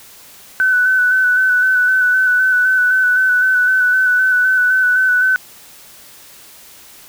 sine tone with vibrato, 1503 Hz, F#6, 27 cents sharp, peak -10 dBFS, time 0.6-5.36 s, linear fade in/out 0 ms, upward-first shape square, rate 3.9 Hz, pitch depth 21 cents each way, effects white hiss -41 dBFS RMS until 7.08 s

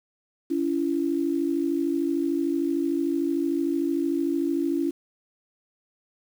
sine tone pair together, 283.5 / 336.8 Hz, C#4 / E4, +39 / +37 cents, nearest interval minor third, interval 298 cents, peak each -25 dBFS, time 0.5-4.91 s, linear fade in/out 10 ms, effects 8-bit

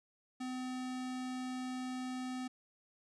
square tone, 254.8 Hz, C4, 46 cents flat, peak -39 dBFS, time 0.4-2.48 s, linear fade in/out 10 ms, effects resampled to 22050 Hz

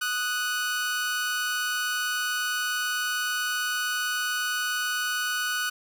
sawtooth tone pair together, 1244.5 / 1480 Hz, D#6 / F#6, 0 / 0 cents, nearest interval minor third, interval 300 cents, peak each -30 / -23 dBFS, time 0.01-5.7 s, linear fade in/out 10 ms, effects none

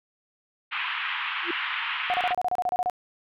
white band-pass noise, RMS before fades -30 dBFS, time 0.71-2.34 s, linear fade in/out 20 ms, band 940 to 3100 Hz, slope 48 dB/octave
sine tone with exponential growth, 342.2 Hz, F4, 35 cents flat, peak -24 dBFS, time 1.42-1.51 s, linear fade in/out 5 ms, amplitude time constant 19 ms
sine tone bursts, 726 Hz, F#5, 33 cents flat, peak -22 dBFS, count 12, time 2.1-2.898 s, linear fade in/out 0 ms, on 39 ms, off 30 ms
effects none

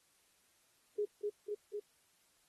sine tone with echo, 415.3 Hz, G#4, in tune, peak -31 dBFS, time 0.98-1.05 s, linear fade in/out 10 ms, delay 250 ms, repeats 3, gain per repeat -2 dB, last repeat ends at 1.8 s, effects white hiss -72 dBFS RMS until 2.48 s + AAC 32 kbps

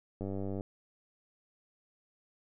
click train, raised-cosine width 2 ms, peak -25 dBFS, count 40, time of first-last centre 0.21-0.609 s, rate 97.8 Hz, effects none

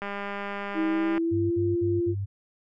click train, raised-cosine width 0.5 ms, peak -19 dBFS, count 234, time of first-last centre 0.02-1.179 s, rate 201 Hz
sine tone with pitch glide, 320.3 to 345.3 Hz, E4 to F4, -50 to -20 cents, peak -23 dBFS, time 0.74-2.15 s, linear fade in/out 50 ms, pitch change +130 cents, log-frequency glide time 0.88-1.62 s
sine tone bursts, 99 Hz, G2, 18 cents sharp, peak -27 dBFS, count 4, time 1.31-2.26 s, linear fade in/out 20 ms, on 200 ms, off 50 ms
effects none

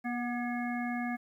harmonic tone with a mistuned harmonic, 240.9 Hz, B3, 43 cents flat, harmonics 1 / 3 / 5 / 7 / 9, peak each -33 / -38 / -47 / -41 / -43 dBFS, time 0.04-1.17 s, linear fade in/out 20 ms, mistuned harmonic 3, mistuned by +23 cents, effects 11-bit

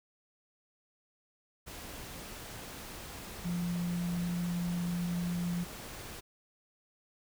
sine tone in noise, 174.61 Hz, F3, in tune, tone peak -31 dBFS, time 3.44-5.65 s, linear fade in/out 20 ms, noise pink, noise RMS -45 dBFS, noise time 1.66-6.21 s, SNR +11 dB, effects none

